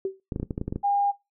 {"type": "tone with exponential decay", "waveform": "sine", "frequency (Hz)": 384.2, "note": "G4", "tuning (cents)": -35, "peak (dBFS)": -21, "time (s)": [0.05, 0.2], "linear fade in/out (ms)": 2, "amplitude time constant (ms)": 31}
{"type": "clicks", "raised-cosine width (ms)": 3, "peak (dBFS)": -16, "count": 10, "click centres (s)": [0.322, 0.361, 0.399, 0.43, 0.508, 0.579, 0.614, 0.68, 0.725, 0.76]}
{"type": "tone", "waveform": "sine", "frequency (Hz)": 807, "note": "G#5", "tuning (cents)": -50, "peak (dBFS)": -20, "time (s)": [0.83, 1.12], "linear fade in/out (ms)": 20}
{"effects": ["noise-tail reverb RT60 0.2 s tail -18 dB re dry"]}